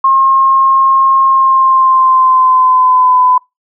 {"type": "tone with pitch glide", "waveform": "sine", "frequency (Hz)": [1072, 1006], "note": ["C6", "B5"], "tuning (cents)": [42, 32], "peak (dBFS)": -5, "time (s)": [0.04, 3.38], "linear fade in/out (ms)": 5, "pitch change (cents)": -110, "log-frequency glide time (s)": [1.24, 3.2], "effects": ["noise-tail reverb RT60 0.2 s tail -26 dB re dry"]}